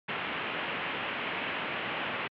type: low-pass noise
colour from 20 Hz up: white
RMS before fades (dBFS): -34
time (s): 0.08-2.28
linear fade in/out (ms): 10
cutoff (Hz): 3000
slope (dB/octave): 48
effects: high-pass 150 Hz 12 dB/octave + MP3 96 kbps